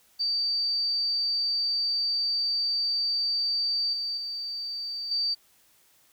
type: tone with level steps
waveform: sine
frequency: 4628 Hz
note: D8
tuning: 26 cents flat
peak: -24 / -28 / -31 / -24 dBFS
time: 0.19-5.35 s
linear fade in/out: 20 ms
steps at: 3.93 / 4.17 / 5.11 s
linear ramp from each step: 5 ms
effects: white hiss -62 dBFS RMS until 6.12 s